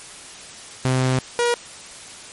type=tone pair in turn; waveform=sawtooth; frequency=129.4 / 478.2 Hz; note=C3 / A#4; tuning=-19 / +44 cents; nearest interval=octave + major seventh; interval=2263 cents; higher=second; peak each=-13 dBFS; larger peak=neither; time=0.85-1.19 / 1.39-1.54 s; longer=first; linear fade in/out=0 ms; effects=white hiss -39 dBFS RMS until 2.32 s + MP3 48 kbps